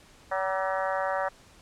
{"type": "harmonic tone with a mistuned harmonic", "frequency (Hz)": 190, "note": "F#3", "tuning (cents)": 46, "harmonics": [3, 4, 5, 6, 7, 8, 9, 10], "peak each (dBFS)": [-30, -32, -34, -36, -37, -38, -39, -40], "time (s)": [0.31, 1.29], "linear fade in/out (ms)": 10, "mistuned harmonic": 6, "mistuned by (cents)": 50, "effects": ["pink hiss -55 dBFS RMS until 1.61 s", "low-pass 9000 Hz 12 dB/octave"]}